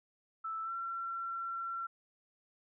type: tone with pitch glide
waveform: sine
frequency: 1318.5 to 1357.9 Hz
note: E6 to F6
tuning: 0 to -49 cents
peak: -36 dBFS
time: 0.44-1.87 s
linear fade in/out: 10 ms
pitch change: +51 cents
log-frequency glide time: 0.63-0.72 s
effects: none